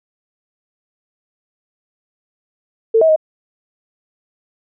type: tone with pitch steps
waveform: sine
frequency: 448.4 / 642 / 626 Hz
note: A4 / E5 / D#5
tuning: +33 / -46 / +10 cents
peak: -8 dBFS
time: 2.94-3.162 s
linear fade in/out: 10 ms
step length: 74 ms
effects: none

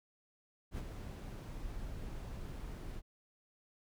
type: noise with ADSR envelope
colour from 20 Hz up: brown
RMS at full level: -38 dBFS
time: 0.71-3.02 s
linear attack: 67 ms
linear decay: 37 ms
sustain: -6 dB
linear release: 45 ms
effects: none

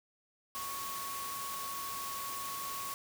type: tone in noise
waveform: sine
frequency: 1108.7 Hz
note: C#6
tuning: in tune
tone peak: -40 dBFS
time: 0.55-2.94 s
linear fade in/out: 0 ms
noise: white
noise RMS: -42 dBFS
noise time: 0.55-2.94 s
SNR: -1 dB
effects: none

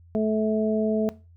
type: harmonic tone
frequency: 216.9 Hz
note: A3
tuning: 25 cents flat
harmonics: 1 / 2 / 3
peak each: -23 / -26 / -28 dBFS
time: 0.15-1.09 s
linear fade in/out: 0 ms
effects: noise-tail reverb RT60 0.3 s tail -19 dB re dry + added 85 Hz sine -49 dBFS peak until 1.36 s

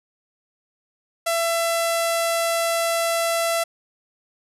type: tone with low-pass filter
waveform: sawtooth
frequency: 670 Hz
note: E5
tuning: 28 cents sharp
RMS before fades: -22 dBFS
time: 1.26-3.64 s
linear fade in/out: 10 ms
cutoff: 11000 Hz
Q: 2
effects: none

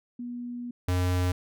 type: tone pair in turn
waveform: sine / square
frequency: 242.4 / 90.27 Hz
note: B3 / F#2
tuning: -32 / -42 cents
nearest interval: octave + perfect fourth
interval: 1710 cents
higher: first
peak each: -33 / -24 dBFS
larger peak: second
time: 0.19-0.71 / 0.88-1.32 s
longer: first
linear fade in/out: 5 ms
effects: none

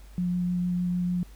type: tone with vibrato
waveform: sine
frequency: 178.1 Hz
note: F3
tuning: 34 cents sharp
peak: -24 dBFS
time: 0.18-1.23 s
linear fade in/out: 0 ms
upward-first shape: triangle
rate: 6.6 Hz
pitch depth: 11 cents each way
effects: added 50 Hz sine -45 dBFS peak until 1.35 s + pink hiss -57 dBFS RMS until 1.35 s

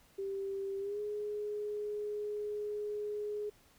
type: tone with pitch glide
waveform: sine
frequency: 392 to 417.7 Hz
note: G4 to G#4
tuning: 0 to +10 cents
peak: -35 dBFS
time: 0.18-3.5 s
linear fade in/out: 10 ms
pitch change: +110 cents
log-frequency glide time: 0.79-1 s
effects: pink hiss -65 dBFS RMS until 3.78 s

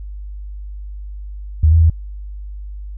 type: tone with pitch steps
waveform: sine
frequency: 77.6 / 81.9 / 80.7 Hz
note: D#2 / E2 / E2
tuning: -4 / -11 / -36 cents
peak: -7 dBFS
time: 1.63-1.9 s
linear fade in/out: 5 ms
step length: 90 ms
effects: added 50 Hz sine -27 dBFS peak until 2.97 s

